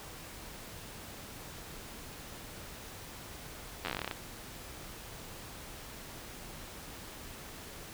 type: slowing click train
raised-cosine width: 0.3 ms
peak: -18 dBFS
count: 14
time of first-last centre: 3.85-4.112 s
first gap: 10 ms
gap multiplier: 1.11
effects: pink hiss -47 dBFS RMS until 7.93 s